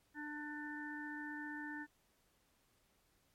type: harmonic tone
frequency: 297.5 Hz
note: D4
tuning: 22 cents sharp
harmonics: 1 / 3 / 5 / 6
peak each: -46 / -52 / -51 / -47 dBFS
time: 0.14-1.87 s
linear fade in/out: 50 ms
effects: pink hiss -75 dBFS RMS until 3.34 s + MP3 64 kbps